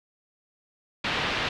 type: low-pass noise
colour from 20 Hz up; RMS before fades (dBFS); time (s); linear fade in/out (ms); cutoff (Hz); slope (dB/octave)
white; -28; 1.04-1.49; 5; 3500; 24
effects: none